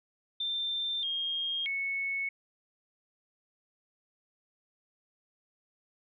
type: tone with pitch steps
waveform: sine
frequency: 3577 / 3234 / 2206 Hz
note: A7 / G#7 / C#7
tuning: +28 / -47 / -9 cents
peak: -30 dBFS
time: 0.4-2.29 s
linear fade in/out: 5 ms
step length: 630 ms
effects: none